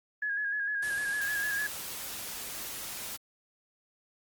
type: tone with vibrato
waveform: sine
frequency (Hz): 1665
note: G#6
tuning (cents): +4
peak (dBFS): -29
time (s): 0.22-1.67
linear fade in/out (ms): 5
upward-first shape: square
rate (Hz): 6.6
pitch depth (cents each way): 36
type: noise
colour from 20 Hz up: white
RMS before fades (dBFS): -39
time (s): 0.82-3.17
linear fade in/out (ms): 10
effects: Opus 32 kbps